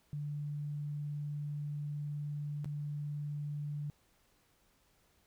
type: tone with dropouts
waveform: sine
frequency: 146.83 Hz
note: D3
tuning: in tune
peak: -36 dBFS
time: 0.13-3.9 s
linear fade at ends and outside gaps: 0 ms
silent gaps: 2.645-2.657 s
effects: pink hiss -71 dBFS RMS until 5.26 s